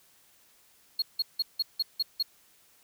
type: tone bursts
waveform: triangle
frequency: 4300 Hz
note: C8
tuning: 47 cents sharp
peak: -23 dBFS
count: 7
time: 0.99-2.227 s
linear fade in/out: 5 ms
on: 31 ms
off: 170 ms
effects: white hiss -62 dBFS RMS until 2.83 s